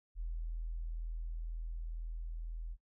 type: tone with level ramp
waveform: sine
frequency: 41.03 Hz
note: E1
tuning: 7 cents flat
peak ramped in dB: -36 to -39 dBFS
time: 0.15-2.77 s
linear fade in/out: 50 ms
effects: noise-tail reverb RT60 0.1 s tail -22 dB re dry